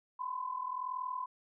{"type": "tone pair together", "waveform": "sine", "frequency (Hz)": [1005.3, 1046.5], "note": ["B5", "C6"], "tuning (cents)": [30, 0], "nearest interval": "minor second", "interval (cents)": 70, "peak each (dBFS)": [-37, -40], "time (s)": [0.19, 1.26], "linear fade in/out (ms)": 10, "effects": []}